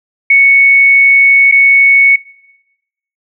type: tone with dropouts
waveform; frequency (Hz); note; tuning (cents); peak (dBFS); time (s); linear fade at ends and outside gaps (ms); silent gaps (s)
sine; 2217; C#7; 0; -3; 0.3-2.16; 5; 1.514-1.522
effects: noise-tail reverb RT60 1.0 s tail -23 dB re dry